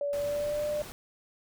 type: tone with pitch glide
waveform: sine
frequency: 573 to 596.3 Hz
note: D5 to D5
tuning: -43 to +26 cents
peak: -28 dBFS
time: 0.01-0.82 s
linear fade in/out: 2 ms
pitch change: +69 cents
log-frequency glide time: 0.13-0.64 s
type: noise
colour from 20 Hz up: pink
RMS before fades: -44 dBFS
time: 0.13-0.92 s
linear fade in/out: 0 ms
effects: none